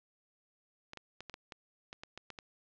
clicks, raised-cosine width 0.2 ms, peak -27 dBFS, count 11, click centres 0.934 / 0.973 / 1.206 / 1.297 / 1.341 / 1.522 / 1.929 / 2.035 / 2.176 / 2.303 / 2.388 s, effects low-pass 5000 Hz 12 dB/octave + 11-bit

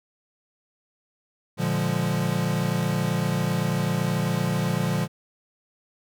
square chord, Bb dominant seventh, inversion none, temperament equal, 116.54 / 146.83 / 174.61 / 207.7 Hz, Bb2 / D3 / F3 / Ab3, 0 / 0 / 0 / 0 cents, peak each -30 / -28 / -27 / -32 dBFS, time 1.57-5.08 s, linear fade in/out 50 ms, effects none

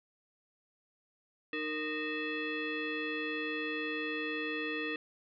sine tone with frequency modulation, 1077 Hz, C6, 50 cents sharp, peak -33 dBFS, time 1.53-4.96 s, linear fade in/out 2 ms, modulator 770 Hz, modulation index 2.5, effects none

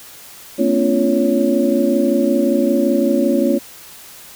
sine tone cluster, 225.6 / 258 / 283.3 / 344.5 / 558 Hz, A3 / C4 / C#4 / F4 / C#5, +44 / -24 / +38 / -24 / +11 cents, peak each -19 dBFS, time 0.58-3.59 s, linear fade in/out 20 ms, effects white hiss -39 dBFS RMS until 4.35 s

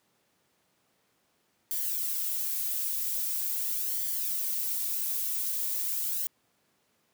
violet noise with flanger, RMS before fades -31 dBFS, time 1.71-6.27 s, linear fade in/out 0 ms, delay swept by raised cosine 0.75 to 3.35 ms, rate 0.43 Hz, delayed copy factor -0.6, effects pink hiss -71 dBFS RMS until 7.13 s + high-pass 150 Hz 12 dB/octave

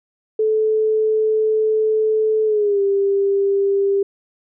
sine tone with pitch glide, 434.9 to 396.5 Hz, A4 to G4, -20 to +20 cents, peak -14 dBFS, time 0.39-4.03 s, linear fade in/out 5 ms, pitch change -160 cents, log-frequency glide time 2.45-2.81 s, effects none

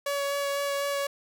sawtooth tone with vibrato, 564 Hz, C#5, 30 cents sharp, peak -23 dBFS, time 0.06-1.07 s, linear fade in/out 5 ms, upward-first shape sine, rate 4 Hz, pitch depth 10 cents each way, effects none

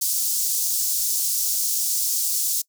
pink high-pass noise, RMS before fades -23 dBFS, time 0.01-2.62 s, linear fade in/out 10 ms, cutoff 5600 Hz, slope 24 dB/octave, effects noise-tail reverb RT60 0.1 s tail -23 dB re dry

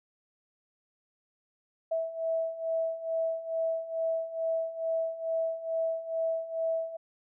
sine beating tone pair, 652 / 654.3 Hz, E5 / E5, -19 / -13 cents, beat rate 2.3 Hz, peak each -34 / -30 dBFS, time 1.91-6.97 s, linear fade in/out 10 ms, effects none

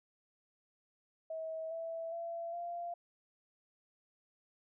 sine tone with pitch steps, 643 / 658.8 / 675 / 691.5 Hz, E5 / E5 / E5 / F5, -43 / -1 / +41 / -17 cents, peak -38 dBFS, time 1.3-2.94 s, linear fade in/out 5 ms, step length 410 ms, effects none

